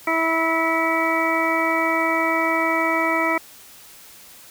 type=harmonic tone; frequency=326.2 Hz; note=E4; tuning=18 cents flat; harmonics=1 / 2 / 3 / 4 / 6 / 7; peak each=-25 / -25 / -25 / -25 / -25 / -25 dBFS; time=0.07-3.38 s; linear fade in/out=5 ms; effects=white hiss -45 dBFS RMS until 4.5 s